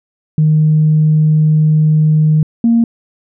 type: tone pair in turn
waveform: sine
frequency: 154.5 / 232 Hz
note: D#3 / A#3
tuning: -12 / -8 cents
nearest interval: perfect fifth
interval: 704 cents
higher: second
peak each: -6 dBFS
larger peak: neither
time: 0.38-2.43 / 2.64-2.84 s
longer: first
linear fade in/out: 2 ms
effects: tanh soft clip ceiling -2 dBFS